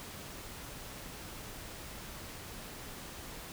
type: silence
effects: pink hiss -46 dBFS RMS until 3.52 s